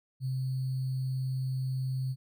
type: tone with sample-and-hold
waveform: sine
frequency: 130.81 Hz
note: C3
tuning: in tune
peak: -29 dBFS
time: 0.2-2.16 s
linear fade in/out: 50 ms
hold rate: 4410 Hz
effects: none